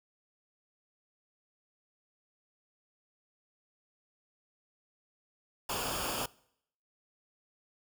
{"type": "noise with comb filter", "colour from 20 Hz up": "pink", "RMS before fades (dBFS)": -35, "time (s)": [5.69, 6.26], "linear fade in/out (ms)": 5, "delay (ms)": 0.5, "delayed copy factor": -0.7, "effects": ["noise-tail reverb RT60 0.7 s tail -23 dB re dry"]}